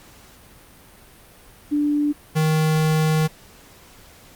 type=tone pair in turn; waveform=sine / square; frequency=293.7 / 156.57 Hz; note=D4 / D#3; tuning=0 / +11 cents; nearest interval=major seventh; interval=1089 cents; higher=first; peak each=-17 dBFS; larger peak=neither; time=1.71-2.13 / 2.35-3.28 s; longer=second; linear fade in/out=20 ms; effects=pink hiss -48 dBFS RMS until 4.35 s + Opus 48 kbps